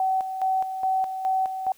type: tone with tremolo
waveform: sine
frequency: 759 Hz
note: F#5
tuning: 44 cents sharp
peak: -20 dBFS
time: 0-1.72 s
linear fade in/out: 2 ms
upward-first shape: square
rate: 2.4 Hz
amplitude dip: 60%
effects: white hiss -57 dBFS RMS until 1.77 s

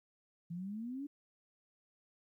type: exponential sweep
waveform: sine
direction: up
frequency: 164.81 to 293.7 Hz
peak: -39 dBFS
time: 0.5-1.07 s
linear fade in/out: 10 ms
effects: 13-bit

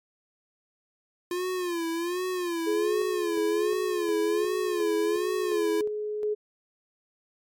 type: tone with vibrato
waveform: square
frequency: 349.2 Hz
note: F4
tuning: in tune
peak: -28 dBFS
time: 1.31-5.81 s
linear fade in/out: 2 ms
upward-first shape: sine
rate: 1.3 Hz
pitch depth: 100 cents each way
type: tone with tremolo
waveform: sine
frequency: 422.2 Hz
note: G#4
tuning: 29 cents sharp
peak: -24 dBFS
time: 2.66-6.35 s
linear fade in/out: 20 ms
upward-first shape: square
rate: 1.4 Hz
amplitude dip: 40%
effects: MP3 96 kbps

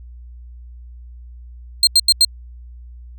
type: tone bursts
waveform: 35% pulse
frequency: 4186 Hz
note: C8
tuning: in tune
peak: -7 dBFS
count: 4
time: 1.83-2.249 s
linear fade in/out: 2 ms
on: 41 ms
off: 85 ms
effects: added 60 Hz sine -35 dBFS peak until 3.18 s

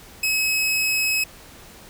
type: tone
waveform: sawtooth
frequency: 2563 Hz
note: E7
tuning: 49 cents flat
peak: -16 dBFS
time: 0.23-1.24 s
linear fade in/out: 5 ms
effects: pink hiss -45 dBFS RMS until 1.89 s

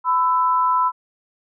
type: tone pair together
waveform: sine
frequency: 1003 / 1319.6 Hz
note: B5 / E6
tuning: +26 / +1 cents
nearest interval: perfect fourth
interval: 475 cents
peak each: -16 / -21 dBFS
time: 0.04-0.92 s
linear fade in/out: 50 ms
effects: none

